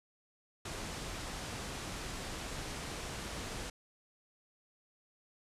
pink low-pass noise, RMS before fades -42 dBFS, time 0.65-3.7 s, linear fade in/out 5 ms, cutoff 9500 Hz, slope 24 dB/octave, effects resampled to 32000 Hz

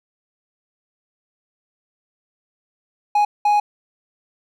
triangle tone bursts at uneven times, 830.6 Hz, G#5, in tune, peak -11 dBFS, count 2, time 3.15-3.25 / 3.45-3.6 s, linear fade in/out 5 ms, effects none

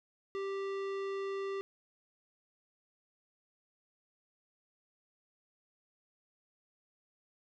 sine tone with tanh clipping, 392 Hz, G4, in tune, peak -37 dBFS, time 0.35-1.61 s, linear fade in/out 0 ms, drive 17 dB, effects none

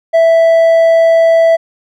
sine tone with hard clipping, 659.3 Hz, E5, in tune, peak -6 dBFS, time 0.13-1.57 s, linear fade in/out 20 ms, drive 3 dB, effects none

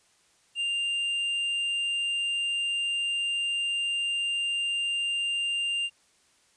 sine tone with tanh clipping, 2794 Hz, F7, in tune, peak -27 dBFS, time 0.55-5.9 s, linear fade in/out 50 ms, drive 5 dB, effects white hiss -64 dBFS RMS until 6.56 s + resampled to 22050 Hz

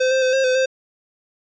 square tone with pitch steps, 515 / 525 / 514 / 533 / 511 / 524 Hz, C5 / C5 / C5 / C5 / C5 / C5, -28 / +6 / -31 / +32 / -41 / +2 cents, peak -16 dBFS, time 0-0.66 s, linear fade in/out 10 ms, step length 110 ms, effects resampled to 16000 Hz

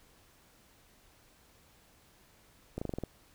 slowing click train, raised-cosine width 2 ms, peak -22 dBFS, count 7, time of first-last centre 2.78-3.037 s, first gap 35 ms, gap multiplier 1.08, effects pink hiss -63 dBFS RMS until 3.34 s

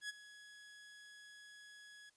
sawtooth tone with ADSR envelope, 1679 Hz, G#6, 18 cents sharp, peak -36 dBFS, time 0.01-2.1 s, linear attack 82 ms, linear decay 21 ms, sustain -16 dB, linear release 11 ms, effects white hiss -75 dBFS RMS until 2.16 s + resampled to 22050 Hz

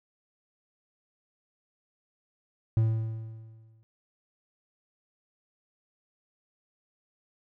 triangle tone with exponential decay, 111.5 Hz, A2, 23 cents sharp, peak -17 dBFS, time 2.77-3.83 s, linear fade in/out 0 ms, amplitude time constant 230 ms, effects none

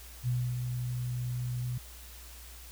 sine tone with ADSR envelope, 123.47 Hz, B2, in tune, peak -26 dBFS, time 0.23-1.78 s, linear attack 45 ms, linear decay 280 ms, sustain -5 dB, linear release 4 ms, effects added 60 Hz sine -48 dBFS peak until 2.71 s + white hiss -51 dBFS RMS until 2.71 s

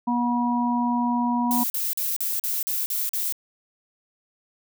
harmonic tone, 241.3 Hz, B3, 40 cents flat, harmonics 1 / 3 / 4, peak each -22 / -32 / -25 dBFS, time 0.07-1.64 s, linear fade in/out 10 ms
violet noise bursts, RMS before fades -26 dBFS, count 8, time 1.51-3.324 s, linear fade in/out 0 ms, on 190 ms, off 42 ms
effects none

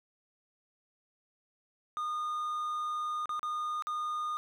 triangle tone with dropouts, 1223 Hz, D#6, 30 cents flat, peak -30 dBFS, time 1.97-4.37 s, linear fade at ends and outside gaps 0 ms, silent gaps 3.257-3.293 / 3.394-3.43 / 3.823-3.87 s, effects none

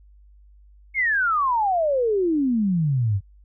sine exponential sweep, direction down, 2217 to 92.5 Hz, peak -18 dBFS, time 0.94-3.21 s, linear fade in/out 50 ms, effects added 50 Hz sine -48 dBFS peak until 3.44 s

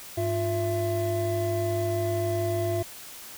triangle tone cluster, 101.8 / 351.9 / 668 Hz, G#2 / F4 / E5, -34 / +13 / +23 cents, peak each -27 dBFS, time 0.17-2.83 s, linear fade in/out 10 ms, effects white hiss -43 dBFS RMS until 3.37 s

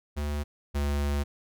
square tone pair in turn, 73.42 / 71.78 Hz, D2 / D2, 0 / -39 cents, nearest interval unison, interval 39 cents, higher first, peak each -29 / -26 dBFS, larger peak second, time 0.16-0.44 / 0.74-1.24 s, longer second, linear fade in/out 20 ms, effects none

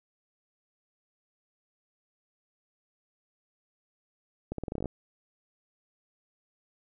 accelerating click train, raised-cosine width 2 ms, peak -20 dBFS, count 11, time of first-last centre 4.52-4.857 s, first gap 63 ms, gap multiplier 0.85, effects none

